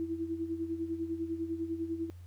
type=tone with tremolo; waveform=sine; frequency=329.6 Hz; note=E4; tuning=in tune; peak=-30 dBFS; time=0-2.1 s; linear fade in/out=0 ms; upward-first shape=sine; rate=10 Hz; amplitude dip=70%; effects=added 88 Hz sine -46 dBFS peak until 2.26 s + pink hiss -67 dBFS RMS until 2.26 s